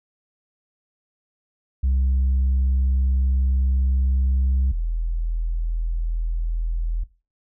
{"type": "tone pair in turn", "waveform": "sine", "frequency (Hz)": [65.41, 41.21], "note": ["C2", "E1"], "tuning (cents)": [0, 0], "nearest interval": "minor sixth", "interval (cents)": 800, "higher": "first", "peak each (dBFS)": [-15, -20], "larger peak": "first", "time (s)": [[1.83, 4.72], [4.72, 7.04]], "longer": "first", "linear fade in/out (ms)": 10, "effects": ["noise-tail reverb RT60 0.3 s tail -18 dB re dry", "tanh soft clip ceiling -15 dBFS"]}